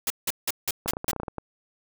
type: noise bursts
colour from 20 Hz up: white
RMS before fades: -26 dBFS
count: 6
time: 0.07-1.112 s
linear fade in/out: 2 ms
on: 32 ms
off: 170 ms
type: clicks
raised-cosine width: 1 ms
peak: -17 dBFS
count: 11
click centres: 0.86 / 0.935 / 0.969 / 1.044 / 1.083 / 1.132 / 1.163 / 1.2 / 1.233 / 1.282 / 1.383 s
effects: none